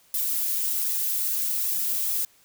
violet noise with flanger, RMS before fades -26 dBFS, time 0.14-2.25 s, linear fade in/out 2 ms, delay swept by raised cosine 1.3 to 6.1 ms, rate 1.3 Hz, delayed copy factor -0.65, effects white hiss -59 dBFS RMS until 2.44 s

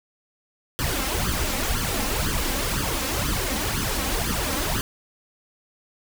pink noise with flanger, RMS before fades -25 dBFS, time 0.79-4.81 s, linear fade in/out 0 ms, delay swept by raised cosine 0.63 to 3.83 ms, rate 2 Hz, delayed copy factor +0.8, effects none

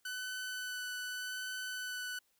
sawtooth tone with vibrato, 1500 Hz, F#6, 23 cents sharp, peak -35 dBFS, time 0.05-2.19 s, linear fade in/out 5 ms, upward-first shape sine, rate 0.84 Hz, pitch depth 10 cents each way, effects white hiss -75 dBFS RMS until 2.39 s

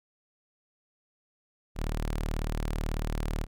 sawtooth tone, 38.17 Hz, D#1, 32 cents flat, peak -25 dBFS, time 1.75-3.47 s, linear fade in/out 50 ms, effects none

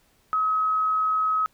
sine tone, 1276 Hz, D#6, 43 cents sharp, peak -20 dBFS, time 0.33-1.46 s, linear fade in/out 0 ms, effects pink hiss -63 dBFS RMS until 1.53 s

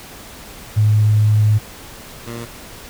sine / 15% pulse tone pair in turn, 106.5 / 117.25 Hz, G#2 / A#2, +44 / +11 cents, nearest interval major second, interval 167 cents, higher second, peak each -10 / -21 dBFS, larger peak first, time 0.76-1.59 / 2.26-2.46 s, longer first, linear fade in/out 20 ms, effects pink hiss -37 dBFS RMS until 2.89 s

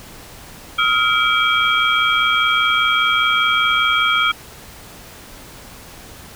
sine tone cluster, 1273 / 1398 / 2314 / 3250 Hz, D#6 / F6 / D7 / G#7, +39 / +1 / -26 / -38 cents, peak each -19 dBFS, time 0.78-4.32 s, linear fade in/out 10 ms, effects pink hiss -39 dBFS RMS until 6.35 s

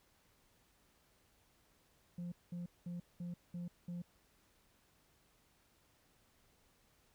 sine tone bursts, 174.61 Hz, F3, in tune, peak -38 dBFS, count 6, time 2.18-4.02 s, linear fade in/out 5 ms, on 140 ms, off 200 ms, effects tanh soft clip ceiling -40 dBFS + pink hiss -72 dBFS RMS until 7.14 s

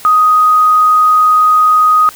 sine tone, 1249 Hz, D#6, 6 cents sharp, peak -5 dBFS, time 0.05-2.09 s, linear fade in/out 0 ms, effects white hiss -34 dBFS RMS until 2.15 s

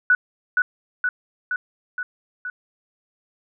sine tone with echo, 1479 Hz, F#6, 1 cent flat, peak -12 dBFS, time 0.1-0.15 s, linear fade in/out 2 ms, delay 470 ms, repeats 5, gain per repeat -3 dB, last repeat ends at 2.5 s, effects none

